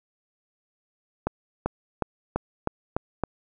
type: accelerating click train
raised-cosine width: 1 ms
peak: -10 dBFS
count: 7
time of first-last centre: 1.27-3.237 s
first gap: 390 ms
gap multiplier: 0.93
effects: none